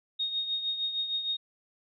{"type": "tone with tremolo", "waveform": "sine", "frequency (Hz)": 3720, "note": "A#7", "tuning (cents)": -4, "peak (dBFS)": -26, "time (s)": [0.19, 1.37], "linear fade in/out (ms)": 10, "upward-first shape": "triangle", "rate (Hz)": 6.5, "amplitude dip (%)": 65, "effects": []}